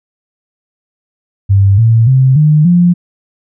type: tone with pitch steps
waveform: sine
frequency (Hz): 98.5 / 113.8 / 131.48 / 151.91 / 175.51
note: G2 / A#2 / C3 / D#3 / F3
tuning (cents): +9 / -41 / +9 / -41 / +9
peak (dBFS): -4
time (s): 1.49-2.94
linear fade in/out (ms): 20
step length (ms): 290
effects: none